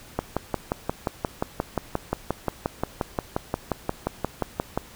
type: click train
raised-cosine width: 1 ms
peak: -9 dBFS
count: 27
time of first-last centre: 0.19-4.776 s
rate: 5.67 Hz
effects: pink hiss -47 dBFS RMS until 4.95 s